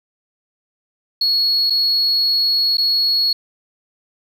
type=tone with dropouts; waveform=sine; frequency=4342 Hz; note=C#8; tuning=37 cents flat; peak=-12 dBFS; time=1.21-3.33 s; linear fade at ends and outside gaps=5 ms; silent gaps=1.699-1.704 / 2.771-2.781 s; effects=tanh soft clip ceiling -11 dBFS + 8-bit